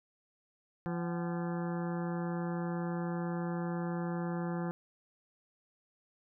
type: harmonic tone with a mistuned harmonic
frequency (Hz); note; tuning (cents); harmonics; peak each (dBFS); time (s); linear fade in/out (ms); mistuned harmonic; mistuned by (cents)
172; F3; -26; 1 / 2 / 3 / 4 / 5 / 6 / 7 / 8 / 9 / 10; -34 / -40 / -44 / -46 / -48 / -50 / -51 / -52 / -53 / -54; 0.86-4.71; 0; 4; +140
effects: none